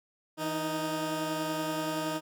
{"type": "tone pair together", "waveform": "15% pulse", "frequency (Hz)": [160.85, 311.1], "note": ["E3", "D#4"], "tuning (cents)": [-42, 0], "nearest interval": "major seventh", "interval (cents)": 1142, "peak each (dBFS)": [-31, -25], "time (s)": [0.37, 2.21], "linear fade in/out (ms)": 50, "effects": []}